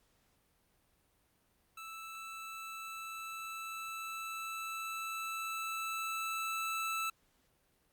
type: tone with level ramp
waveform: 25% pulse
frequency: 1318.5 Hz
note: E6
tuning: in tune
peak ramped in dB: -41 to -30 dBFS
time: 1.77-7.1 s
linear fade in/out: 5 ms
effects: pink hiss -73 dBFS RMS until 7.92 s + Opus 48 kbps